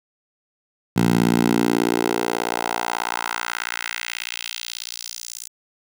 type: tone with high-pass filter sweep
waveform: 10% pulse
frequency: 58.3 Hz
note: A#1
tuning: 1 cent sharp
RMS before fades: -23 dBFS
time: 0.96-5.48 s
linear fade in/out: 10 ms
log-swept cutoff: 150 to 7100 Hz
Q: 1.7
effects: none